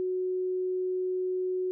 sine tone, 368.6 Hz, F#4, 7 cents flat, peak -27 dBFS, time 0-1.71 s, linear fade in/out 0 ms, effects none

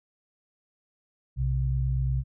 sine tone pair together, 61.74 / 130.59 Hz, B1 / C3, 0 / -3 cents, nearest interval octave + minor second, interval 1297 cents, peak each -26 dBFS, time 1.36-2.24 s, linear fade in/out 50 ms, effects none

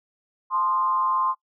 sine tone with frequency modulation, 1046.5 Hz, C6, in tune, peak -20 dBFS, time 0.5-1.35 s, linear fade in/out 50 ms, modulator 175 Hz, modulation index 0.53, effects noise-tail reverb RT60 0.1 s tail -22 dB re dry

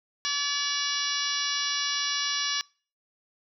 harmonic tone, 573 Hz, D5, 43 cents flat, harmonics 2 / 3 / 4 / 5 / 6 / 7 / 8 / 9 / 10, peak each -36 / -34 / -38 / -34 / -35 / -34 / -38 / -34 / -33 dBFS, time 0.25-2.61 s, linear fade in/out 0 ms, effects noise-tail reverb RT60 0.4 s tail -25 dB re dry

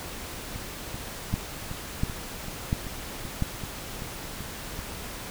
two click trains, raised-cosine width 5 ms, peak -23 / -12 dBFS, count 12 / 4, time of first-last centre 0.56-4.791 / 1.34-3.423 s, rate 2.6 / 1.44 Hz, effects pink hiss -38 dBFS RMS until 5.3 s

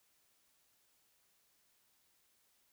silence, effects white hiss -74 dBFS RMS until 2.72 s

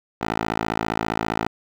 10% pulse tone with band-pass filter, 55 Hz, A1, in tune, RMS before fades -25 dBFS, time 0.21-1.48 s, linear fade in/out 5 ms, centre 980 Hz, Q 0.67, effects none

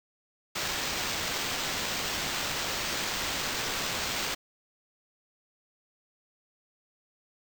blue noise with sample-and-hold, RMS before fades -32 dBFS, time 0.55-4.35 s, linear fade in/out 10 ms, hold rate 11025 Hz, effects none

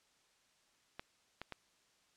clicks, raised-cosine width 0.3 ms, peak -27 dBFS, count 3, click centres 0.995 / 1.416 / 1.523 s, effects white hiss -72 dBFS RMS until 2.16 s + low-pass 7000 Hz 12 dB/octave

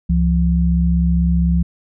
sine tone pair together, 67.75 / 172.1 Hz, C#2 / F3, -39 / -25 cents, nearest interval octave + major third, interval 1614 cents, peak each -15 dBFS, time 0.09-1.63 s, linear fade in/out 10 ms, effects none

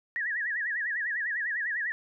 sine tone with vibrato, 1789 Hz, A6, 28 cents sharp, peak -28 dBFS, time 0.16-1.92 s, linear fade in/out 0 ms, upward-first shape sine, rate 10 Hz, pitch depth 160 cents each way, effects none

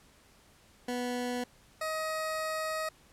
20% pulse tone pair in turn, 246.1 / 631 Hz, B3 / D#5, -6 / +24 cents, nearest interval octave + major third, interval 1630 cents, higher second, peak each -27 dBFS, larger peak neither, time 0.88-1.44 / 1.81-2.89 s, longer second, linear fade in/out 5 ms, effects pink hiss -61 dBFS RMS until 3.12 s + low-pass 12000 Hz 12 dB/octave

